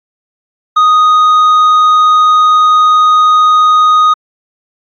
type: tone with tanh clipping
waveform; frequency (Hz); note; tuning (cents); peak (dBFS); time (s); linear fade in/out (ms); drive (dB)
triangle; 1244.5; D#6; 0; -5; 0.76-4.14; 10; 9
effects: AAC 64 kbps